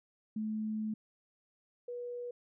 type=tone pair in turn; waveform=sine; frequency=216.3 / 485.6 Hz; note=A3 / B4; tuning=-29 / -29 cents; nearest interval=octave + major second; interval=1400 cents; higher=second; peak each=-33 / -38 dBFS; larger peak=first; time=0.36-0.94 / 1.88-2.31 s; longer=first; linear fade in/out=5 ms; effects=none